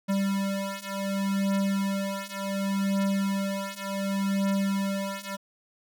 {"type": "beating tone pair", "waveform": "square", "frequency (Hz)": [196, 196.68], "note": ["G3", "G3"], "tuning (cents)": [0, 6], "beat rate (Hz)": 0.68, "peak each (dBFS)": [-30, -29], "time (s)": [0.08, 5.37], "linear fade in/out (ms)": 20, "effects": []}